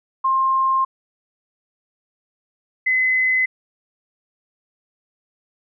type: tone pair in turn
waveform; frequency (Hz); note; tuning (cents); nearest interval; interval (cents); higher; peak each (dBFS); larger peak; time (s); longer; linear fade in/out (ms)
sine; 1060 / 2032; C6 / B6; +22 / +49; major seventh; 1127; second; -15; neither; 0.24-0.85 / 2.86-3.46; first; 10
effects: none